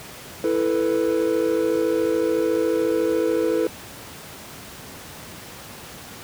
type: chord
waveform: triangle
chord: E suspended fourth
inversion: none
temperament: equal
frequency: 329.6 / 440 / 493.9 Hz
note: E4 / A4 / B4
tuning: 0 / 0 / 0 cents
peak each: -21 dBFS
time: 0.44-3.67 s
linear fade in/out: 2 ms
effects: pink hiss -39 dBFS RMS until 6.23 s + high-pass 80 Hz 12 dB/octave